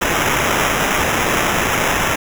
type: noise with sample-and-hold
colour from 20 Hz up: white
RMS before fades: -17 dBFS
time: 0.01-2.16 s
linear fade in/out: 10 ms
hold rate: 4410 Hz
effects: none